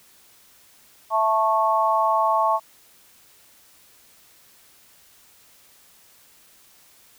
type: chord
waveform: sine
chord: A major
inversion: second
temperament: just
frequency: 660 / 880 / 1100 Hz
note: E5 / A5 / C#6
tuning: +2 / 0 / -14 cents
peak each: -23 / -21 / -21 dBFS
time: 1.1-2.6 s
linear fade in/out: 50 ms
effects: white hiss -54 dBFS RMS until 7.18 s